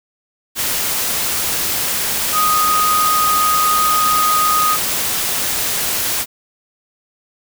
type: tone in noise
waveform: sine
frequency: 1244.5 Hz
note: D#6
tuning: in tune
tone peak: -13 dBFS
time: 2.32-4.78 s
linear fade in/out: 50 ms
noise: white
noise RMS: -19 dBFS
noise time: 0.55-6.26 s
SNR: +3 dB
effects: none